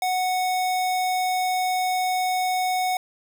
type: tone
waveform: square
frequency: 738 Hz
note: F#5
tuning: 5 cents flat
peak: -22 dBFS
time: 0.02-2.97 s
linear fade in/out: 2 ms
effects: none